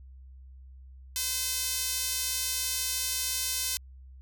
sawtooth tone with high-pass filter, 513 Hz, C5, 34 cents flat, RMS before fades -31 dBFS, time 1.16-3.77 s, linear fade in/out 0 ms, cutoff 5100 Hz, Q 0.76, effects added 65 Hz sine -46 dBFS peak until 4.21 s

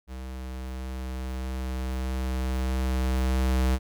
square tone with level ramp, 64.4 Hz, C2, 27 cents flat, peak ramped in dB -36 to -21 dBFS, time 0.07-3.79 s, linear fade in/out 50 ms, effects none

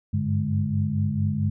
sine tone cluster, 96.7 / 101.2 / 145.9 / 208.1 Hz, G2 / G#2 / D3 / G#3, -23 / -44 / -11 / +4 cents, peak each -27 dBFS, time 0.13-1.5 s, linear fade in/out 10 ms, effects none

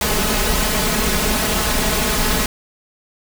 pink noise with comb filter, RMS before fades -18 dBFS, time 0.01-2.46 s, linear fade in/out 2 ms, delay 4.7 ms, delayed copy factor +0.85, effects none

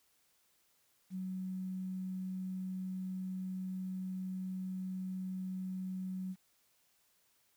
sine tone with quantisation, 186.7 Hz, F#3, 16 cents sharp, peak -37 dBFS, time 1.1-6.36 s, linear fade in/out 50 ms, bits 11, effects white hiss -73 dBFS RMS until 7.56 s

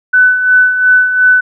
sine tone with tremolo, 1500 Hz, F#6, 23 cents sharp, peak -3 dBFS, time 0.13-1.41 s, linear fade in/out 10 ms, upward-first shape sine, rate 2.8 Hz, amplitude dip 60%, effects none

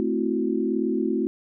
sine chord, F# half-diminished seventh, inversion first, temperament equal with one note detuned, 220 / 261.6 / 329.6 / 367.4 Hz, A3 / C4 / E4 / F#4, 0 / 0 / 0 / -12 cents, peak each -27 dBFS, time 0-1.27 s, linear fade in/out 0 ms, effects none

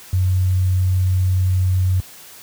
sine tone, 92.5 Hz, F#2, in tune, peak -13 dBFS, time 0.13-2 s, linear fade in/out 0 ms, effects white hiss -41 dBFS RMS until 2.42 s + high-pass 60 Hz 12 dB/octave

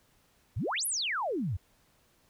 sine exponential two-way sweep, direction up then down, 79.2 to 11960 to 79.2 Hz, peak -29 dBFS, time 0.56-1.57 s, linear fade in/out 10 ms, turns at 0.86 s, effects pink hiss -67 dBFS RMS until 2.29 s

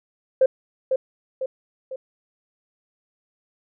sine tone with echo, 523.3 Hz, C5, in tune, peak -11 dBFS, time 0.41-0.46 s, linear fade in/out 5 ms, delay 500 ms, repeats 3, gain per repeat -6 dB, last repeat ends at 1.96 s, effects tanh soft clip ceiling -7 dBFS

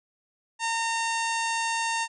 harmonic tone, 914 Hz, A#5, 34 cents flat, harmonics 1 / 2 / 3 / 4 / 5 / 6 / 7 / 8 / 9 / 10, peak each -28 / -32 / -33 / -39 / -39 / -42 / -38 / -41 / -44 / -42 dBFS, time 0.59-2.08 s, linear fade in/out 50 ms, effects none

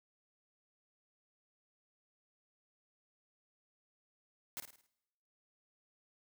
white noise with echo, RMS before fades -42 dBFS, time 4.57-4.6 s, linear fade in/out 0 ms, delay 53 ms, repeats 5, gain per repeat -7 dB, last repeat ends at 4.865 s, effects noise-tail reverb RT60 1.0 s tail -24 dB re dry

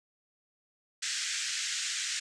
white band-pass noise, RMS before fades -34 dBFS, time 1.02-2.2 s, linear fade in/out 10 ms, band 1500 to 7900 Hz, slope 48 dB/octave, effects none

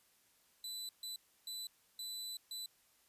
sawtooth tone bursts at uneven times, 3994 Hz, B7, 19 cents sharp, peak -39 dBFS, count 5, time 0.64-0.89 / 1.03-1.16 / 1.47-1.67 / 1.99-2.37 / 2.51-2.66 s, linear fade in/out 2 ms, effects white hiss -71 dBFS RMS until 3.08 s + resampled to 32000 Hz

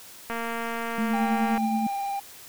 click train, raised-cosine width 0.5 ms, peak -17 dBFS, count 296, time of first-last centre 0.3-1.577 s, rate 231 Hz
sine tone with tremolo, 220.6 Hz, A3, 5 cents sharp, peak -22 dBFS, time 0.98-1.87 s, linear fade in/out 5 ms, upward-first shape triangle, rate 9.4 Hz, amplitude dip 45%
triangle tone with vibrato, 796 Hz, G5, 26 cents sharp, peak -25 dBFS, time 1.13-2.2 s, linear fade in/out 10 ms, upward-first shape sine, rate 20 Hz, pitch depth 21 cents each way
effects white hiss -46 dBFS RMS until 2.48 s

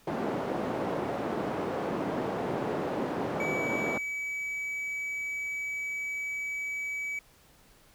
white band-pass noise, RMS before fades -32 dBFS, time 0.07-3.98 s, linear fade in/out 5 ms, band 180 to 580 Hz, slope 12 dB/octave
triangle tone, 2284 Hz, D7, 49 cents flat, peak -30 dBFS, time 3.4-7.19 s, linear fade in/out 2 ms
effects pink hiss -60 dBFS RMS until 7.94 s

